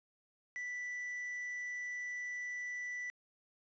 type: tone with quantisation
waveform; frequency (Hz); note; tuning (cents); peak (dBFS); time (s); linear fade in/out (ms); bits
triangle; 1972; B6; -3; -37; 0.56-3.1; 0; 10
effects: resampled to 16000 Hz